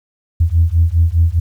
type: beating tone pair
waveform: sine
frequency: 81 / 85.9 Hz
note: E2 / F2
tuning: -30 / -28 cents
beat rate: 4.9 Hz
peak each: -12 dBFS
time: 0.4-1.4 s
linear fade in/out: 10 ms
effects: tanh soft clip ceiling -2 dBFS + 8-bit